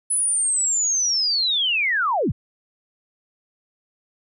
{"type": "linear sweep", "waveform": "sine", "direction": "down", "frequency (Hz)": [10220, 55], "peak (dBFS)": -18, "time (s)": [0.1, 2.32], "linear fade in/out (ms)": 10, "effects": []}